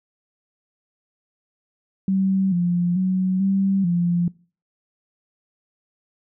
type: tone with pitch steps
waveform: sine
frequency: 191.8 / 175.2 / 186.4 / 194.4 / 173.6 Hz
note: G3 / F3 / F#3 / G3 / F3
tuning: -37 / +6 / +13 / -14 / -10 cents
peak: -17 dBFS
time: 2.08-4.28 s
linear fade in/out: 2 ms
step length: 440 ms
effects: noise-tail reverb RT60 0.4 s tail -23 dB re dry